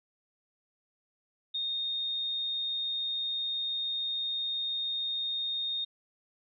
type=tone; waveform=sine; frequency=3687 Hz; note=A#7; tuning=20 cents flat; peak=-30 dBFS; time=1.54-5.85 s; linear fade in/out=10 ms; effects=none